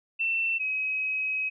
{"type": "tone pair in turn", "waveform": "sine", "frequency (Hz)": [2686, 2543], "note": ["E7", "D#7"], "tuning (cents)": [32, 37], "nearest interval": "minor second", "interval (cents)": 95, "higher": "first", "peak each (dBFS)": [-24, -26], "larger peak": "first", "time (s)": [[0.19, 0.59], [0.59, 1.5]], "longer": "second", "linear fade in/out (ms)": 20, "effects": []}